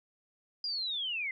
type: linear sweep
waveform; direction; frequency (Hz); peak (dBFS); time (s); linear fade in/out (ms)
sine; down; 4916 to 2027; -32; 0.64-1.31; 2
effects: none